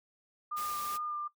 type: tone with vibrato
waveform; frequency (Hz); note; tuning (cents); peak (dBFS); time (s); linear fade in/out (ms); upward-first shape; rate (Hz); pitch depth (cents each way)
sine; 1204; D6; +43; -34; 0.51-1.28; 10; sine; 2.5; 16
type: noise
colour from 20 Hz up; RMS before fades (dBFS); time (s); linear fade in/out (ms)
white; -43; 0.56-0.98; 20
effects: noise-tail reverb RT60 0.1 s tail -18 dB re dry